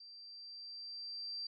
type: tone with level ramp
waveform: sine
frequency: 4699 Hz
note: D8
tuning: in tune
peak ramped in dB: -52 to -39 dBFS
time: 0-1.47 s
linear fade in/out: 5 ms
effects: none